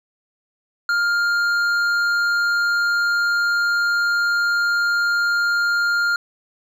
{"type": "tone with hard clipping", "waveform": "sine", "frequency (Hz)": 1404, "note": "F6", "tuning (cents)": 9, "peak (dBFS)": -18, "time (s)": [0.89, 6.16], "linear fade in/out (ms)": 2, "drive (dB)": 7, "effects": []}